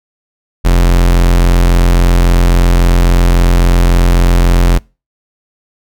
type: tone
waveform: 45% pulse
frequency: 43.65 Hz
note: F1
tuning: in tune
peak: -5 dBFS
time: 0.64-4.79 s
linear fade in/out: 20 ms
effects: noise-tail reverb RT60 0.3 s tail -26 dB re dry